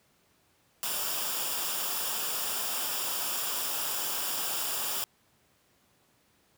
white noise with comb filter, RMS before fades -32 dBFS, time 0.83-5.04 s, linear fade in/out 0 ms, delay 0.48 ms, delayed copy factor -0.6, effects pink hiss -67 dBFS RMS until 6.57 s + high-pass 80 Hz 12 dB/octave

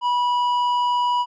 sine tone with tanh clipping, 977 Hz, B5, 19 cents flat, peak -19 dBFS, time 0.01-1.26 s, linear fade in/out 50 ms, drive 8 dB, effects none

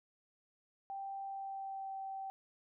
sine tone with pitch glide, 784 to 775 Hz, G5 to G5, 0 to -20 cents, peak -40 dBFS, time 0.9-2.3 s, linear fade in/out 0 ms, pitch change -20 cents, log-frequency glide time 1.24-1.95 s, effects none

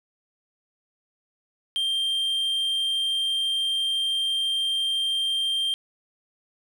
triangle tone, 3173 Hz, G7, 20 cents sharp, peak -21 dBFS, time 1.76-5.74 s, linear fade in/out 0 ms, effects none

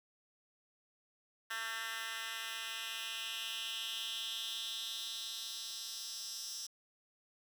10% pulse tone with high-pass filter sweep, 225.5 Hz, A3, 43 cents sharp, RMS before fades -42 dBFS, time 1.5-6.67 s, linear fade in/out 10 ms, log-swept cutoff 1800 to 5400 Hz, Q 3.4, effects 11-bit

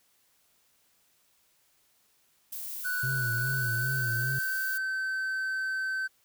violet noise, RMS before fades -38 dBFS, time 2.52-4.78 s, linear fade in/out 5 ms
triangle tone with pitch glide, 1483 to 1539.7 Hz, F#6 to G6, +4 to -32 cents, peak -27 dBFS, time 2.84-6.08 s, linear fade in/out 20 ms, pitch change +64 cents, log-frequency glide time 3.39-4.34 s
triangle tone with vibrato, 124.2 Hz, B2, 10 cents sharp, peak -29 dBFS, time 3.03-4.39 s, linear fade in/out 5 ms, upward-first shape sine, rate 2.5 Hz, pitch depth 110 cents each way
effects white hiss -68 dBFS RMS until 6.24 s

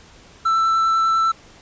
triangle tone with vibrato, 1330 Hz, E6, 15 cents sharp, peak -13 dBFS, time 0.45-1.32 s, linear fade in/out 10 ms, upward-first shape triangle, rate 10 Hz, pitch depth 10 cents each way, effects pink hiss -47 dBFS RMS until 1.61 s + resampled to 16000 Hz

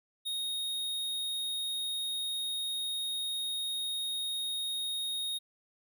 square tone, 3729 Hz, A#7, in tune, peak -33 dBFS, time 0.25-5.39 s, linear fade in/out 20 ms, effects none

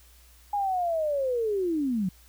sine linear sweep, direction down, 830.6 to 174.61 Hz, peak -24 dBFS, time 0.53-2.09 s, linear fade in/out 5 ms, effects added 60 Hz sine -54 dBFS peak until 2.28 s + white hiss -58 dBFS RMS until 2.28 s

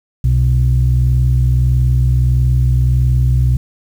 sine tone pair together, 63.9 / 125.46 Hz, C2 / B2, -40 / +28 cents, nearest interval octave, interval 1168 cents, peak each -11 dBFS, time 0.24-3.57 s, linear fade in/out 5 ms, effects tanh soft clip ceiling -4 dBFS + 7-bit

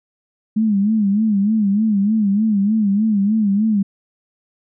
sine tone with vibrato, 208.7 Hz, G#3, 9 cents sharp, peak -13 dBFS, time 0.56-3.83 s, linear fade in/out 10 ms, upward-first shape sine, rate 3.3 Hz, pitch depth 110 cents each way, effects none

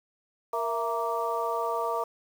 harmonic tone with a mistuned harmonic, 233.1 Hz, A#3, in tune, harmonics 2 / 3 / 4 / 5, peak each -32 / -32 / -32 / -32 dBFS, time 0.53-2.04 s, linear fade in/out 5 ms, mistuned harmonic 3, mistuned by -81 cents, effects 8-bit

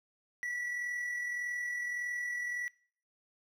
triangle tone with amplitude modulation, 1949 Hz, B6, 23 cents flat, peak -31 dBFS, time 0.43-2.68 s, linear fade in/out 0 ms, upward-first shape sine, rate 41.7 Hz, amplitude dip 35%, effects noise-tail reverb RT60 0.5 s tail -24 dB re dry

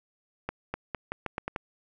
accelerating click train, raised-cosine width 0.5 ms, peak -16 dBFS, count 8, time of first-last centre 0.49-1.562 s, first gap 250 ms, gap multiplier 0.83, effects none

